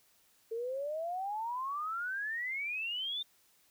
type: exponential sweep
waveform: sine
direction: up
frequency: 443.1 to 3629 Hz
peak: -34 dBFS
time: 0.51-3.23 s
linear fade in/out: 10 ms
effects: white hiss -68 dBFS RMS until 3.7 s